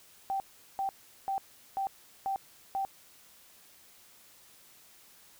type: tone bursts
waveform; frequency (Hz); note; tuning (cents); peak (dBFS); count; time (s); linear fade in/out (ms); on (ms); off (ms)
sine; 780; G5; -9; -29; 6; 0.3-2.85; 0; 100; 390
effects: white hiss -58 dBFS RMS until 5.39 s